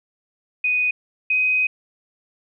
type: tone pair in turn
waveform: sine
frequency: 2489 / 2512 Hz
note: D#7 / D#7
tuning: 0 / +16 cents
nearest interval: unison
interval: 16 cents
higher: second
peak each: -17 / -16 dBFS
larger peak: second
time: 0.64-0.91 / 1.3-1.67 s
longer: second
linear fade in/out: 5 ms
effects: none